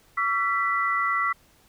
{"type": "tone cluster", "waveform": "sine", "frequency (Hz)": [1136, 1352, 1977], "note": ["C#6", "E6", "B6"], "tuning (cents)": [42, 43, 1], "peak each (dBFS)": -26, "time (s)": [0.17, 1.33], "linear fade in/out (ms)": 10, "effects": ["pink hiss -59 dBFS RMS until 1.68 s"]}